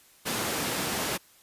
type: high-pass noise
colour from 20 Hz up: pink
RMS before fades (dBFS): -30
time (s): 0.25-1.18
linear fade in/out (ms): 20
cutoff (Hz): 160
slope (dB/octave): 12
effects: white hiss -58 dBFS RMS until 1.42 s + resampled to 32000 Hz